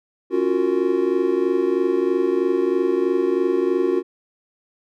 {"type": "chord", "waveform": "triangle", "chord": "Gb major seventh", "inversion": "second", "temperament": "just", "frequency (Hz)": [277.5, 346.9, 370, 462.5], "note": ["Db4", "F4", "Gb4", "Bb4"], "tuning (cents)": [2, -12, 0, -14], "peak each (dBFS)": [-24, -20, -18, -24], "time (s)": [0.3, 4.03], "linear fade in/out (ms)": 50, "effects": []}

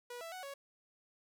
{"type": "tone with pitch steps", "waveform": "sawtooth", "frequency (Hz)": [486.1, 662, 741, 556], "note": ["B4", "E5", "F#5", "C#5"], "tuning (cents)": [-28, 7, 2, 5], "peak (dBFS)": -40, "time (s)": [0.1, 0.54], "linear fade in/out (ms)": 5, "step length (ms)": 110, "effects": []}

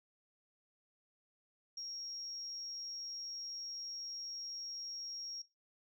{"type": "tone with amplitude modulation", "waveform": "sine", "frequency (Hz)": 5588, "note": "F8", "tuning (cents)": 0, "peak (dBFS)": -40, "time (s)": [1.77, 5.42], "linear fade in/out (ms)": 5, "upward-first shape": "sine", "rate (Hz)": 191, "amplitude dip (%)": 25, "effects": ["noise-tail reverb RT60 0.2 s tail -17 dB re dry", "tanh soft clip ceiling -36 dBFS"]}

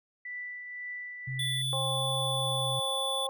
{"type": "tone with tremolo", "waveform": "sine", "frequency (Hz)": 1975.5, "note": "B6", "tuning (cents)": 0, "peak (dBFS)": -35, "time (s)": [0.25, 1.62], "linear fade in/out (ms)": 5, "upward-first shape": "triangle", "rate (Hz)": 1.9, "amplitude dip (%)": 45}
{"type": "tone with pitch glide", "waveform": "sine", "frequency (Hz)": [130.81, 128.71], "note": ["C3", "C3"], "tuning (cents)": [0, -28], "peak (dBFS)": -33, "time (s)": [1.27, 2.8], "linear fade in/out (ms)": 10, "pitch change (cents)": -28, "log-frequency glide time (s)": [2.14, 2.64]}
{"type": "tone", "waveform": "square", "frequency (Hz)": 3468, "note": "A7", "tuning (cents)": -26, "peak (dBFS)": -31, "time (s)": [1.39, 3.27], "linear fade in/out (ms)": 5}
{"type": "harmonic tone", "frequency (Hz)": 267, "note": "C4", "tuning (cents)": 35, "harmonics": [2, 3, 4], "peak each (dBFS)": [-35, -37, -38], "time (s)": [1.73, 3.29], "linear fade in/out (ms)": 0}
{"effects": []}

